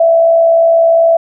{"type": "tone with frequency modulation", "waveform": "sine", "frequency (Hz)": 664, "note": "E5", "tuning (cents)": 12, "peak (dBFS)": -5, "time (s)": [0, 1.17], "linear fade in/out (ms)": 5, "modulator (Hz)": 62.9, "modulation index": 0.28, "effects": []}